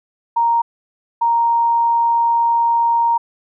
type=tone pair in turn; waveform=sine; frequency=932.3 / 932.3 Hz; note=A#5 / A#5; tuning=0 / 0 cents; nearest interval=unison; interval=0 cents; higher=neither; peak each=-12 dBFS; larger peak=neither; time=0.36-0.62 / 1.21-3.18 s; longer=second; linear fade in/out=10 ms; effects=none